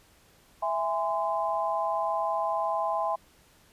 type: chord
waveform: sine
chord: E augmented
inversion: none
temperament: just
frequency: 659.3 / 824.1 / 1030.1 Hz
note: E5 / G#5 / B#5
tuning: 0 / -14 / -27 cents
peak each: -30 dBFS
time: 0.62-3.16 s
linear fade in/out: 10 ms
effects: pink hiss -60 dBFS RMS until 3.72 s + resampled to 32000 Hz